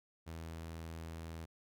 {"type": "tone", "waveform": "sawtooth", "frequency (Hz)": 81.8, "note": "E2", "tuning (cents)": -13, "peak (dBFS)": -40, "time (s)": [0.26, 1.46], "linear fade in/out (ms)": 20, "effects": []}